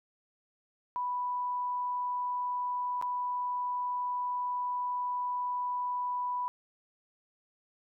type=tone with dropouts; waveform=sine; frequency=987.8 Hz; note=B5; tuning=in tune; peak=-30 dBFS; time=0.96-6.48 s; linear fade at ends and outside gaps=0 ms; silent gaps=3.014-3.024 s; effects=none